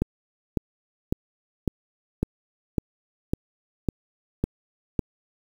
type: click train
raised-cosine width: 3 ms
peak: -9 dBFS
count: 10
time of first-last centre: 0.02-4.992 s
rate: 1.81 Hz
effects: 7-bit